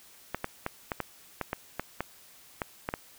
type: clicks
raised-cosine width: 0.5 ms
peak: -15 dBFS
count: 12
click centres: 0.346 / 0.444 / 0.664 / 0.918 / 1.003 / 1.413 / 1.531 / 1.796 / 2.006 / 2.618 / 2.889 / 2.939 s
effects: white hiss -55 dBFS RMS until 3.18 s